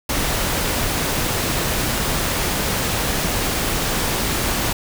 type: noise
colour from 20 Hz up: pink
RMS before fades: -21 dBFS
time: 0.09-4.73 s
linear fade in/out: 5 ms
effects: none